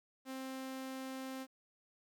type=tone; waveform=sawtooth; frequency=263.4 Hz; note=C4; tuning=12 cents sharp; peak=-38 dBFS; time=0.25-1.47 s; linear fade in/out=50 ms; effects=12-bit